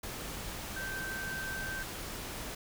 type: tone in noise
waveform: sine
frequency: 1556 Hz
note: G6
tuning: 13 cents flat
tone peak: -37 dBFS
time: 0.76-1.83 s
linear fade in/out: 5 ms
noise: pink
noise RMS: -41 dBFS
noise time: 0.03-2.55 s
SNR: +1 dB
effects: none